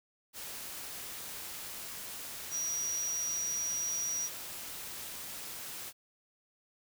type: tone in noise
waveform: sine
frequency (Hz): 5770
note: F#8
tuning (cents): -44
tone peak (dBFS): -32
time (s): 2.5-4.3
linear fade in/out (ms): 50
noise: white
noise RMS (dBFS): -43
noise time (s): 0.33-5.93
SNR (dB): +8
effects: none